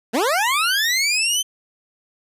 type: linear sweep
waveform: 20% pulse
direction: up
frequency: 200 to 3116 Hz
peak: -12 dBFS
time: 0.13-1.43 s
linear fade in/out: 20 ms
effects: resampled to 32000 Hz